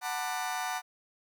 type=chord; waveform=30% pulse; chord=B minor seventh; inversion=second; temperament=just; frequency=740.8 / 889 / 987.8 / 1185.3 Hz; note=F#5 / A5 / B5 / D6; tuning=+2 / +18 / 0 / +16 cents; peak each=-32 / -35 / -38 / -37 dBFS; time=0.01-0.82 s; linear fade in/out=50 ms; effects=none